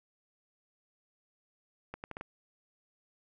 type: accelerating click train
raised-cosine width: 0.5 ms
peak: -25 dBFS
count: 5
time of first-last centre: 1.94-2.211 s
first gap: 99 ms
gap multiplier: 0.75
effects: none